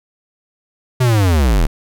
square linear sweep, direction down, 130.81 to 33.67 Hz, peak -11 dBFS, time 1-1.67 s, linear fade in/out 10 ms, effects none

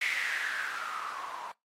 violet noise with low-pass filter sweep, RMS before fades -35 dBFS, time 0.01-1.52 s, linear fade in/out 5 ms, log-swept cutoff 2200 to 930 Hz, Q 7.7, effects noise-tail reverb RT60 0.2 s tail -24 dB re dry + AAC 48 kbps

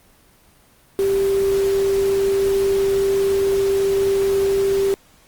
sine tone in noise, 392 Hz, G4, in tune, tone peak -15 dBFS, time 0.99-4.94 s, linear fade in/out 0 ms, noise pink, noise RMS -32 dBFS, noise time 0.99-4.94 s, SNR +14 dB, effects pink hiss -53 dBFS RMS until 5.27 s + Opus 24 kbps

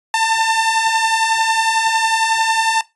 sawtooth beating tone pair, 887 / 898 Hz, A5 / A5, +14 / +35 cents, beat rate 11 Hz, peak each -17 / -11 dBFS, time 0.14-2.81 s, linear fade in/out 2 ms, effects noise-tail reverb RT60 0.2 s tail -18 dB re dry + resampled to 24000 Hz

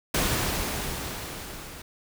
pink noise with level ramp, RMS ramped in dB -24 to -42 dBFS, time 0.14-1.82 s, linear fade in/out 5 ms, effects none

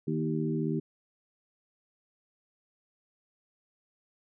harmonic tone with a mistuned harmonic, 78.4 Hz, D#2, 14 cents sharp, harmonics 2 / 3 / 4 / 5, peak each -31 / -33 / -34 / -35 dBFS, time 0.07-0.8 s, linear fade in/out 10 ms, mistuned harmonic 4, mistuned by +18 cents, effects none

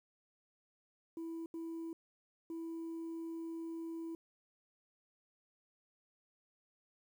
sine tone bursts at uneven times, 329.6 Hz, E4, in tune, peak -38 dBFS, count 3, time 1.17-1.46 / 1.54-1.93 / 2.5-4.15 s, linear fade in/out 2 ms, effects tanh soft clip ceiling -39 dBFS + 11-bit

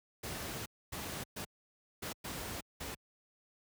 pink noise bursts at uneven times, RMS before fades -41 dBFS, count 6, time 0.23-0.66 / 0.92-1.24 / 1.36-1.45 / 2.02-2.13 / 2.24-2.61 / 2.8-2.95 s, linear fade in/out 10 ms, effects high-pass 60 Hz 12 dB/octave

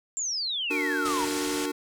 sine exponential sweep, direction down, 7459 to 894 Hz, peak -27 dBFS, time 0.17-1.25 s, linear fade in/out 0 ms
square chord, D augmented, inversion none, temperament just, 293.7 / 367.1 / 458.9 Hz, D4 / F#4 / A#4, 0 / -14 / -27 cents, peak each -31 / -34 / -35 dBFS, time 0.7-1.72 s, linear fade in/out 10 ms
white low-pass noise, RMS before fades -35 dBFS, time 1.05-1.66 s, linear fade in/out 5 ms, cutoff 9200 Hz, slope 24 dB/octave
effects none

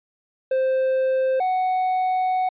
triangle tone pair in turn, 523.3 / 742.4 Hz, C5 / F#5, 0 / +6 cents, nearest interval tritone, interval 606 cents, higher second, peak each -16 / -17 dBFS, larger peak first, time 0.51-1.4 / 1.4-2.49 s, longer second, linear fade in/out 5 ms, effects resampled to 8000 Hz

